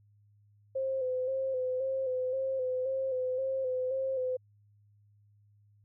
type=tone with vibrato; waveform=sine; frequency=520 Hz; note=C5; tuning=11 cents flat; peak=-29 dBFS; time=0.75-4.37 s; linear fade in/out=10 ms; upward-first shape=square; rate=1.9 Hz; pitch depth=36 cents each way; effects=added 103 Hz sine -61 dBFS peak until 5.84 s